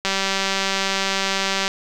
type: click train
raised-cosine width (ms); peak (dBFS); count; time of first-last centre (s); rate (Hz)
0.2; -4; 317; 0.05-1.679; 194
effects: none